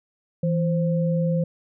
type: tone pair together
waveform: sine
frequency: 164.83 / 523.3 Hz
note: E3 / C5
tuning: 0 / 0 cents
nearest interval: octave + minor sixth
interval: 2000 cents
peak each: -20 / -26 dBFS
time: 0.43-1.44 s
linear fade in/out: 5 ms
effects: none